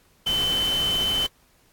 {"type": "tone in noise", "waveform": "sine", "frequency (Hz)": 3054, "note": "G7", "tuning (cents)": -46, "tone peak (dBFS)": -21, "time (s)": [0.26, 1.27], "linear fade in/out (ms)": 10, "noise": "pink", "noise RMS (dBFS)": -32, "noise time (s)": [0.26, 1.27], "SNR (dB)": 8, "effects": ["pink hiss -60 dBFS RMS until 1.72 s", "AAC 64 kbps"]}